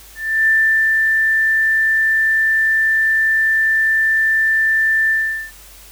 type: tone with ADSR envelope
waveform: sine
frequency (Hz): 1775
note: A6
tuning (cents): +15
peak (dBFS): -10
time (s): 0.15-5.52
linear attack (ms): 320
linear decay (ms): 440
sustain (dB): -2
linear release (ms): 420
effects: added 50 Hz sine -44 dBFS peak until 5.91 s + white hiss -42 dBFS RMS until 5.91 s